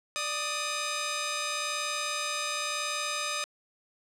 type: tone pair together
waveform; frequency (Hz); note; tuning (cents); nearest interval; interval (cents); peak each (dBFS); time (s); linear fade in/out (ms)
10% pulse; 591.8 / 1244.5; D5 / D#6; +13 / 0; octave + minor second; 1287; -27 / -23; 0.16-3.44; 0
effects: low-pass 12000 Hz 12 dB/octave